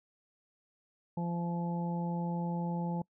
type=harmonic tone; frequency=171.9 Hz; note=F3; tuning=27 cents flat; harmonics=1 / 2 / 3 / 4 / 5; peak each=-32 / -45 / -44 / -50 / -41 dBFS; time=1.17-3.02 s; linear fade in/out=5 ms; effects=noise-tail reverb RT60 0.1 s tail -25 dB re dry